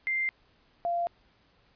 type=tone pair in turn; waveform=sine; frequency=2093 / 690.4 Hz; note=C7 / F5; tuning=0 / -20 cents; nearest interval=octave + perfect fifth; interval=1920 cents; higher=first; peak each=-26 dBFS; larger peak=neither; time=0.07-0.29 / 0.85-1.07 s; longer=neither; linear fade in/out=0 ms; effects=pink hiss -65 dBFS RMS until 1.75 s + resampled to 11025 Hz